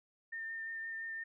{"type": "tone with vibrato", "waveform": "sine", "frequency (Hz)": 1809, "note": "A6", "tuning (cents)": 48, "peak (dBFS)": -39, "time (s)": [0.32, 1.24], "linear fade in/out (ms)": 10, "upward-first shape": "triangle", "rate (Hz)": 5.8, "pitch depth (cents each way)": 17, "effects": []}